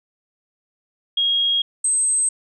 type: tone pair in turn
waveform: sine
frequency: 3275 / 8252 Hz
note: G#7 / C9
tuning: -25 / -25 cents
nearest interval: octave + major third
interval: 1600 cents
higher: second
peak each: -16 dBFS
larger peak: neither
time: 1.17-1.62 / 1.84-2.29 s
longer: neither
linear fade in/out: 5 ms
effects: none